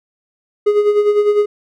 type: tone with tremolo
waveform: triangle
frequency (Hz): 415.3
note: G#4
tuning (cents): 0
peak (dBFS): -6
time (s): 0.66-1.46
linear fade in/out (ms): 10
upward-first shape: sine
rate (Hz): 9.9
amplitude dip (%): 60
effects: none